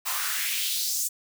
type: noise with high-pass filter sweep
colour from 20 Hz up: white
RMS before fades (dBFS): -28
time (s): 0.05-1.09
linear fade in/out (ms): 20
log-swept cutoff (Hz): 880 to 7500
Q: 2.3
effects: none